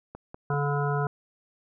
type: click train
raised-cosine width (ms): 1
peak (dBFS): -25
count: 3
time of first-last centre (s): 0.15-0.539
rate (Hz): 5.14
type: harmonic tone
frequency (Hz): 143.6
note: D3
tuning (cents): -39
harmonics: 1 / 3 / 5 / 7 / 9 / 10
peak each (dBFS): -26 / -31 / -33 / -34 / -36 / -36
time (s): 0.5-1.07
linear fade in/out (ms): 2
effects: none